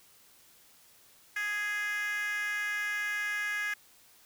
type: tone with high-pass filter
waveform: 10% pulse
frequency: 415.3 Hz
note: G#4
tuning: in tune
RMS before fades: -33 dBFS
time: 1.36-3.74 s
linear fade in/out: 5 ms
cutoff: 1800 Hz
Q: 8.8
effects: white hiss -60 dBFS RMS until 4.25 s